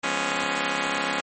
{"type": "chord", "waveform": "5% pulse", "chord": "C# dominant seventh", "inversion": "first", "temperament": "just", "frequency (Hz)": [173.24, 207.9, 249.5, 277.2], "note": ["E#3", "G#3", "B3", "C#4"], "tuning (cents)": [-14, 2, 18, 0], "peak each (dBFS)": [-22, -21, -21, -16], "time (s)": [0.03, 1.21], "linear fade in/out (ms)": 10, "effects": ["MP3 32 kbps"]}